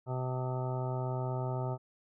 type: harmonic tone with a mistuned harmonic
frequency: 127.8 Hz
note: C3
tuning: 40 cents flat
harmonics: 1 / 2 / 3 / 4 / 5 / 6 / 7 / 9 / 10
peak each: -33 / -47 / -41 / -46 / -41 / -46 / -43 / -52 / -49 dBFS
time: 0.06-1.78 s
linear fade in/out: 50 ms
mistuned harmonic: 9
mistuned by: +52 cents
effects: none